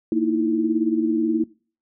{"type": "tone cluster", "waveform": "sine", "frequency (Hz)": [230.8, 305, 322.1, 340.6], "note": ["A#3", "D#4", "E4", "F4"], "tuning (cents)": [-17, -34, -40, -43], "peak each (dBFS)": [-23, -29, -20, -28], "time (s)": [0.12, 1.44], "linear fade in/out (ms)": 2, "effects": ["noise-tail reverb RT60 0.4 s tail -21 dB re dry"]}